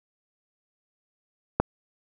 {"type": "click", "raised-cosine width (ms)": 1, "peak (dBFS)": -5, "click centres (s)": 1.6, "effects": []}